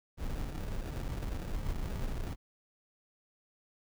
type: noise with sample-and-hold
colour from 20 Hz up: brown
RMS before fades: -36 dBFS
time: 0.17-2.36 s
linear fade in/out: 50 ms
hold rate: 1050 Hz
effects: none